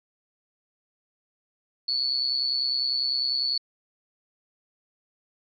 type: tone with amplitude modulation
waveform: sine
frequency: 4431 Hz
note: C#8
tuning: 2 cents flat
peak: -19 dBFS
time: 1.88-3.58 s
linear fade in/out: 5 ms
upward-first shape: sine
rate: 130 Hz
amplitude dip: 85%
effects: MP3 64 kbps